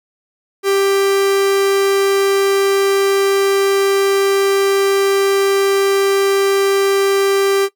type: tone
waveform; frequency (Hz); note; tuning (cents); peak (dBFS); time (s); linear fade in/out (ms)
45% pulse; 393.4; G4; +6; -12; 0.63-7.69; 50
effects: noise-tail reverb RT60 0.1 s tail -17 dB re dry